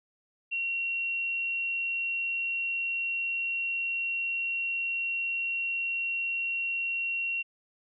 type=tone; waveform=sine; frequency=2739 Hz; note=F7; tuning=34 cents flat; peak=-28 dBFS; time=0.51-7.43 s; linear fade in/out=20 ms; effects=none